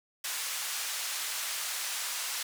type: band-pass noise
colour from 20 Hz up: white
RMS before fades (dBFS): -35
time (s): 0.24-2.43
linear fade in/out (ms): 5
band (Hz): 980 to 10000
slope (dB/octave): 12
effects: none